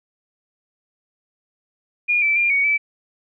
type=tone with pitch steps; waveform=sine; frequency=2429 / 2323 / 2395 / 2238 / 2309 Hz; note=D#7 / D7 / D7 / C#7 / D7; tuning=-42 / -20 / +33 / +16 / -30 cents; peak=-15 dBFS; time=2.08-2.78 s; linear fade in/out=20 ms; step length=140 ms; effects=none